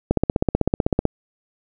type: click train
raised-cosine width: 2 ms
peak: -3 dBFS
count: 16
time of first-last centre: 0.11-1.053 s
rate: 15.9 Hz
effects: none

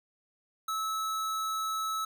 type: tone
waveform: square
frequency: 1300 Hz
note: E6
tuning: 24 cents flat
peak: -31 dBFS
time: 0.68-2.05 s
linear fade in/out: 5 ms
effects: none

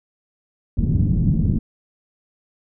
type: low-pass noise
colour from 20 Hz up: white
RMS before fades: -18 dBFS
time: 0.77-1.59 s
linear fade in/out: 5 ms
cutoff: 200 Hz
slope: 24 dB/octave
effects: none

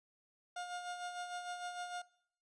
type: tone with tremolo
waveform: 30% pulse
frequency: 712 Hz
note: F5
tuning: 33 cents sharp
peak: -37 dBFS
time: 0.56-2.02 s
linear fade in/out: 5 ms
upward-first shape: sine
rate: 6.6 Hz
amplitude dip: 50%
effects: noise-tail reverb RT60 0.7 s tail -21 dB re dry + resampled to 22050 Hz

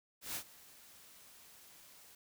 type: noise with ADSR envelope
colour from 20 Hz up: white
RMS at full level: -39 dBFS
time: 0.21-2.15 s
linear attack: 140 ms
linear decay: 83 ms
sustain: -20 dB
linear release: 4 ms
effects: none

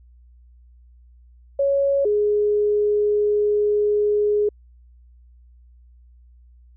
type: tone pair in turn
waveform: sine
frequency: 556 / 416.5 Hz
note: C#5 / G#4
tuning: +5 / +5 cents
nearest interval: perfect fourth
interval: 500 cents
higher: first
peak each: -16 dBFS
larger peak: neither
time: 1.59-2.05 / 2.05-4.49 s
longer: second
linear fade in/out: 5 ms
effects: added 60 Hz sine -47 dBFS peak until 6.76 s

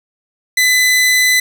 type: tone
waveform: sawtooth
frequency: 2007 Hz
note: B6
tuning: 27 cents sharp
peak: -6 dBFS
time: 0.57-1.4 s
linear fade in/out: 5 ms
effects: none

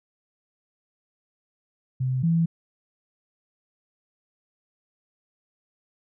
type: tone pair in turn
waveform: sine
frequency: 129.2 / 166.17 Hz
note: C3 / E3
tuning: -21 / +14 cents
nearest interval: major third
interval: 435 cents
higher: second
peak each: -22 / -18 dBFS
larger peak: second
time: 2-2.23 / 2.23-2.46 s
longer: neither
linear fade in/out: 10 ms
effects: none

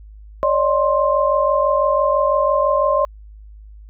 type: tone cluster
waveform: sine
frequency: 562 / 608 / 1053 Hz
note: C#5 / D#5 / C6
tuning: +24 / -40 / +11 cents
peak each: -18 dBFS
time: 0.43-3.05 s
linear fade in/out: 0 ms
effects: added 52 Hz sine -37 dBFS peak until 3.89 s

